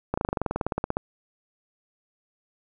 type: slowing click train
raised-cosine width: 1 ms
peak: -11 dBFS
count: 18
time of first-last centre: 0.14-0.969 s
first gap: 35 ms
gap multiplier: 1.04
effects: none